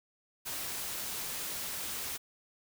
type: noise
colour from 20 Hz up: white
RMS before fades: -38 dBFS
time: 0.45-2.18 s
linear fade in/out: 20 ms
effects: none